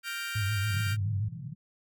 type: chord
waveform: 30% pulse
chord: G minor seventh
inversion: third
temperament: equal with one note detuned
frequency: 1396.9 / 1568 / 1856.1 / 2349 Hz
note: F6 / G6 / Bb6 / D7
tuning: 0 / 0 / -8 / 0 cents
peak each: -35 / -36 / -40 / -37 dBFS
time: 0.03-0.97 s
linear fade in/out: 50 ms
type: tone with vibrato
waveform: sine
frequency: 102.4 Hz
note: G#2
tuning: 24 cents flat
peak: -27 dBFS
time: 0.35-1.29 s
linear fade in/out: 10 ms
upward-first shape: triangle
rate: 7 Hz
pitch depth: 130 cents each way
type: band-pass noise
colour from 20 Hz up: pink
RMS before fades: -41 dBFS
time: 0.68-1.55 s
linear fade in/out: 5 ms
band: 120 to 160 Hz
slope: 48 dB/octave
effects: none